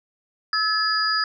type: tone cluster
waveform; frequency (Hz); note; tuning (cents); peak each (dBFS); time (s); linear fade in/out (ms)
sine; 1297 / 1715 / 4893; E6 / A6 / D#8; -28 / -45 / -30; -24 / -24 / -23; 0.53-1.24; 2
effects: none